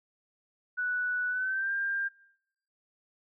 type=tone with pitch glide; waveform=sine; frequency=1480 to 1595.4 Hz; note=F#6 to G6; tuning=0 to +30 cents; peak=-28 dBFS; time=0.77-2.09 s; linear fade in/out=20 ms; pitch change=+130 cents; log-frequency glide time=1.29-1.72 s; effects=noise-tail reverb RT60 0.8 s tail -23 dB re dry